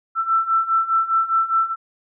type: beating tone pair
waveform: sine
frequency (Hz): 1331 / 1335.9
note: E6 / E6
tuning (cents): +16 / +23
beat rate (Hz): 4.9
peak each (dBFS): -21 / -18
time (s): 0.15-1.76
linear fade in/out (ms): 50
effects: none